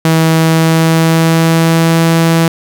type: tone with pitch glide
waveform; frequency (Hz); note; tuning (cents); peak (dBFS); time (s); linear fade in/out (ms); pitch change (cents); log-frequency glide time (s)
sawtooth; 161.6 to 164.9; E3 to E3; -34 to +1; -3; 0.05-2.48; 2; +35; 0.35-2.02
effects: none